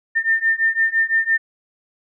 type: beating tone pair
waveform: sine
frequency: 1802 / 1807.9 Hz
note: A6 / A6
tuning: +41 / +46 cents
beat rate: 5.9 Hz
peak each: -19 / -18 dBFS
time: 0.15-1.38 s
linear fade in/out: 20 ms
effects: none